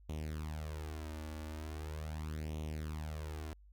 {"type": "tone with flanger", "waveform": "sawtooth", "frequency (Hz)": 77.2, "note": "D#2", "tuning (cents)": -13, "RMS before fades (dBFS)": -42, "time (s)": [0.09, 3.53], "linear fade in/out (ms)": 0, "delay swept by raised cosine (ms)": [0.31, 3.51], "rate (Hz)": 0.4, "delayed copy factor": 0.75, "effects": ["added 50 Hz sine -57 dBFS peak until 3.72 s"]}